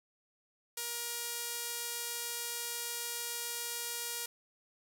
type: tone with band-pass filter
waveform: sawtooth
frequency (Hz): 473.3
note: A#4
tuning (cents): +26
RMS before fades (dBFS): -39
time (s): 0.77-4.26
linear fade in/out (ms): 5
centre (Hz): 11000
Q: 0.75
effects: none